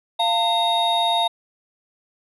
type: tone cluster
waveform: triangle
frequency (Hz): 693 / 903 / 3726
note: F5 / A5 / A#7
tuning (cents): -14 / +45 / -2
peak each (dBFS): -20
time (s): 0.19-1.28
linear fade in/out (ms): 10
effects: resampled to 32000 Hz